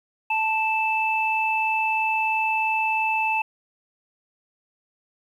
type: tone pair together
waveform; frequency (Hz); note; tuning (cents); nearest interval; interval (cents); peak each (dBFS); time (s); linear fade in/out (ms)
sine; 880 / 2637; A5 / E7; 0 / 0; octave + perfect fifth; 1900; -23; 0.3-3.42; 5
effects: 9-bit